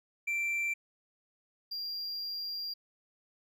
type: tone pair in turn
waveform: triangle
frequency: 2349 / 4773 Hz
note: D7 / D8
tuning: 0 / +27 cents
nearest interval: octave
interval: 1227 cents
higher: second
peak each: -28 / -34 dBFS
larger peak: first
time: 0.27-0.74 / 1.71-2.74 s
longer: second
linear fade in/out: 10 ms
effects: none